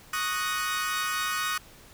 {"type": "chord", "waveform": "sawtooth", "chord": "D# minor seventh", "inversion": "third", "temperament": "equal", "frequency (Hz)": [1108.7, 1244.5, 1480, 1864.7], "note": ["C#6", "D#6", "F#6", "A#6"], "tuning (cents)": [0, 0, 0, 0], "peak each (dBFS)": [-32, -27, -29, -31], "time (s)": [0.13, 1.58], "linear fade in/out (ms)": 5, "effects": ["pink hiss -52 dBFS RMS until 1.93 s"]}